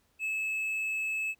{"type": "tone", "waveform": "triangle", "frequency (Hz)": 2599, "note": "E7", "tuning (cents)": -25, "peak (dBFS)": -28, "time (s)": [0.19, 1.35], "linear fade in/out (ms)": 50, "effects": ["pink hiss -71 dBFS RMS until 1.39 s"]}